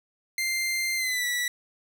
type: tone with pitch glide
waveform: sawtooth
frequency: 2093 to 1952.8 Hz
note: C7 to B6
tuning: 0 to -20 cents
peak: -22 dBFS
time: 0.38-1.48 s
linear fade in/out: 2 ms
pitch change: -120 cents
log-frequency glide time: 0.96-1.26 s
effects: none